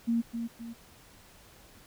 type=tone with echo; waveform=sine; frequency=232 Hz; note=A#3; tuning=8 cents flat; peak=-24 dBFS; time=0.07-0.22 s; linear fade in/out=20 ms; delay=260 ms; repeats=2; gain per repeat=-7 dB; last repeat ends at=0.74 s; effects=pink hiss -56 dBFS RMS until 1.86 s

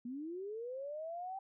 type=linear sweep; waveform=sine; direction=up; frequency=232.6 to 784 Hz; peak=-40 dBFS; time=0.05-1.39 s; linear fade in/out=5 ms; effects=none

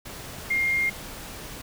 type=tone in noise; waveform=sine; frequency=2122 Hz; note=C7; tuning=24 cents sharp; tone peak=-21 dBFS; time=0.5-0.9 s; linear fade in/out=10 ms; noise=pink; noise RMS=-39 dBFS; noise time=0.05-1.62 s; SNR=+15 dB; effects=none

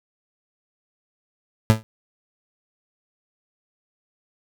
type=tone with exponential decay; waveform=30% pulse; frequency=110 Hz; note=A2; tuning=in tune; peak=-6 dBFS; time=1.7-1.83 s; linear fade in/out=0 ms; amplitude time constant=28 ms; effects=none

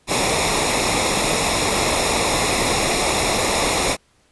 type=noise with comb filter; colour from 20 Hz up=pink; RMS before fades=-19 dBFS; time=0.07-3.97 s; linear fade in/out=50 ms; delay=0.65 ms; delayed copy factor=-0.65; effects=pink hiss -59 dBFS RMS until 4.31 s + resampled to 24000 Hz

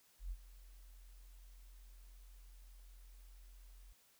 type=tone with ADSR envelope; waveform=sine; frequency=43.65 Hz; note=F1; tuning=in tune; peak=-38 dBFS; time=0.19-3.93 s; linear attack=120 ms; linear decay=50 ms; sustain=-17 dB; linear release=7 ms; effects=white hiss -70 dBFS RMS until 4.19 s

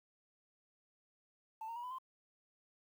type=tone with pitch steps; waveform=sine; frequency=884 / 921 / 959.6 / 999.7 / 1041.6 Hz; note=A5 / A#5 / A#5 / B5 / C6; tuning=+8 / -21 / +50 / +21 / -8 cents; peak=-40 dBFS; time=1.61-1.985 s; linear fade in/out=5 ms; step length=75 ms; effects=tanh soft clip ceiling -39 dBFS + 11-bit

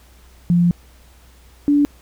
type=tone pair in turn; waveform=sine; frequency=173.8 / 289.3 Hz; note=F3 / D4; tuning=-8 / -26 cents; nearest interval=major sixth; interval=882 cents; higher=second; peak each=-11 dBFS; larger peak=neither; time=0.5-0.71 / 1.68-1.85 s; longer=first; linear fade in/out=0 ms; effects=added 61 Hz sine -46 dBFS peak until 2.01 s + pink hiss -52 dBFS RMS until 2.01 s

